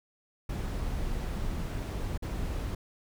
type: noise with dropouts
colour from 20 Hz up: brown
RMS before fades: -33 dBFS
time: 0.49-2.75 s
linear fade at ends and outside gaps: 5 ms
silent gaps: 2.177-2.223 s
effects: none